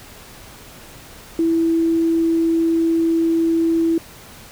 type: tone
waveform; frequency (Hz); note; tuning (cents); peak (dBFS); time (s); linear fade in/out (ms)
sine; 329.6; E4; 0; -14; 1.39-3.98; 2
effects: pink hiss -41 dBFS RMS until 4.51 s